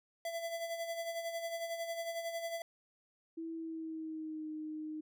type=tone with tremolo; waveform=square; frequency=670 Hz; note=E5; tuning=28 cents sharp; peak=-36 dBFS; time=0.25-2.62 s; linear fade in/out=2 ms; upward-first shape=sine; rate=11 Hz; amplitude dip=55%
type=tone with pitch glide; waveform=sine; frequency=327.5 to 309.1 Hz; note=E4 to D#4; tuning=-11 to -11 cents; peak=-39 dBFS; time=3.37-5.01 s; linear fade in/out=10 ms; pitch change=-100 cents; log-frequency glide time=3.54-4.49 s
effects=none